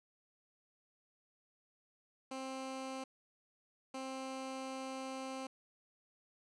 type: tone bursts at uneven times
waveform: 15% pulse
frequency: 264 Hz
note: C4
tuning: 16 cents sharp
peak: -35 dBFS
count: 2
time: 2.31-3.04 / 3.94-5.47 s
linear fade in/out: 5 ms
effects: resampled to 22050 Hz + 12-bit